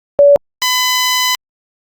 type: tone pair in turn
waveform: sine / 10% pulse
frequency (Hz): 571 / 1006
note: D5 / B5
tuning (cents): -49 / +32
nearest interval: minor seventh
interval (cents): 981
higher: second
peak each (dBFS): -3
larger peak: neither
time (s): 0.19-0.36 / 0.62-1.35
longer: second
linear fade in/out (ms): 0
effects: Opus 32 kbps